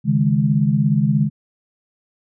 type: chord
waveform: sine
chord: C# suspended second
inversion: none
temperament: equal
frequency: 138.59 / 155.56 / 207.7 Hz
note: C#3 / D#3 / G#3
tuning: 0 / 0 / 0 cents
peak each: -18 dBFS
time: 0.04-1.3 s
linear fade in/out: 50 ms
effects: none